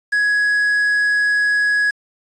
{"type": "tone with quantisation", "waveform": "triangle", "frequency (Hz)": 1672, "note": "G#6", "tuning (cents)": 11, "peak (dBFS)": -12, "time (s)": [0.12, 1.91], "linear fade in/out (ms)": 10, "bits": 6, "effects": ["resampled to 22050 Hz"]}